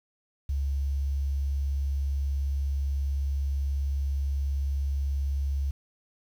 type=tone with quantisation; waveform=sine; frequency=69.3 Hz; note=C#2; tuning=in tune; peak=-25 dBFS; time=0.49-5.71 s; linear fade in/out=5 ms; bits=9; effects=none